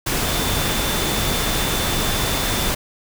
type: tone in noise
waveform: sine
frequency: 3532 Hz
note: A7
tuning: 6 cents sharp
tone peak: -29 dBFS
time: 0.24-2.7 s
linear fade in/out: 10 ms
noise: pink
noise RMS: -21 dBFS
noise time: 0.06-2.75 s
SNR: -11 dB
effects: none